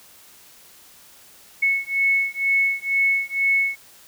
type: beating tone pair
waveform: sine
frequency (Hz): 2200 / 2202.1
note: C#7 / C#7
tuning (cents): -14 / -12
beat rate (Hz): 2.1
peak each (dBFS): -21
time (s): 1.62-3.76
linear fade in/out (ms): 10
effects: white hiss -49 dBFS RMS until 4.07 s